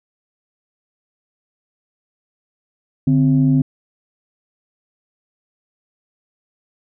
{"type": "tone pair together", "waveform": "sine", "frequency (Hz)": [146.6, 261.2], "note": ["D3", "C4"], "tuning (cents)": [-3, -3], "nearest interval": "minor seventh", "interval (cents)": 1000, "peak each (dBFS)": -13, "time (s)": [3.07, 3.62], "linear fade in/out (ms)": 5, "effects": ["tanh soft clip ceiling -5 dBFS"]}